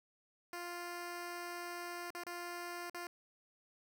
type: tone with dropouts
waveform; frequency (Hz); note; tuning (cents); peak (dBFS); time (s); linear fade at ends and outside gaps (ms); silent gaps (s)
10% pulse; 349.2; F4; 0; -34; 0.53-3.07; 1; 2.105-2.149 / 2.236-2.266 / 2.898-2.945
effects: none